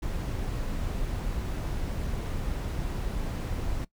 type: noise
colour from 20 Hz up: brown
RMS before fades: -31 dBFS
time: 0.02-3.85 s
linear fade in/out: 10 ms
effects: noise-tail reverb RT60 0.1 s tail -20 dB re dry